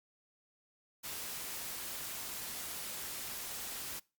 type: noise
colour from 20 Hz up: white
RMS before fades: -42 dBFS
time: 1.03-4 s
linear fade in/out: 20 ms
effects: noise-tail reverb RT60 0.3 s tail -23 dB re dry + Opus 48 kbps